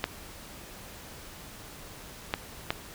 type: clicks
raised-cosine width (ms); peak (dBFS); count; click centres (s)
0.3; -10; 3; 0.041 / 2.339 / 2.705
effects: pink hiss -46 dBFS RMS until 2.94 s